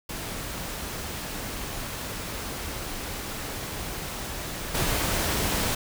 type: noise with level steps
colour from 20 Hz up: pink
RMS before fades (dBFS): -34 / -26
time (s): 0.09-5.75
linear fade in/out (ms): 5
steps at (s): 4.74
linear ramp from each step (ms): 10
effects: none